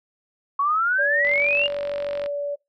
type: exponential sweep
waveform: sine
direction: up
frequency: 1101 to 2855 Hz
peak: -18 dBFS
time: 0.59-1.67 s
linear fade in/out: 5 ms
type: tone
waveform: sine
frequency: 575 Hz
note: D5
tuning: 37 cents flat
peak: -24 dBFS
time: 0.98-2.56 s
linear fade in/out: 20 ms
type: click train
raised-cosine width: 0.3 ms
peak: -19 dBFS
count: 48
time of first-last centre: 1.25-2.261 s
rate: 46.5 Hz
effects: noise-tail reverb RT60 0.2 s tail -23 dB re dry